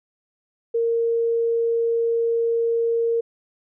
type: tone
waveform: sine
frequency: 462.5 Hz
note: A#4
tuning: 14 cents flat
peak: -18 dBFS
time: 0.74-3.21 s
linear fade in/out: 10 ms
effects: none